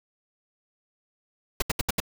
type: noise bursts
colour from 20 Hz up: pink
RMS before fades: -24 dBFS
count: 5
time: 1.6-2.002 s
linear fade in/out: 5 ms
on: 22 ms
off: 73 ms
effects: none